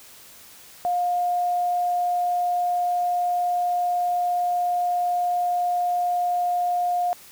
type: tone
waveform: sine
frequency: 710 Hz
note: F5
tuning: 28 cents sharp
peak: -20 dBFS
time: 0.85-7.13 s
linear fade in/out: 0 ms
effects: white hiss -47 dBFS RMS until 7.31 s